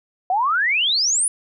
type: exponential sweep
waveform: sine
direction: up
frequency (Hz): 708 to 10190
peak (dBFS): -16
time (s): 0.3-1.28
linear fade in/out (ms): 2
effects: none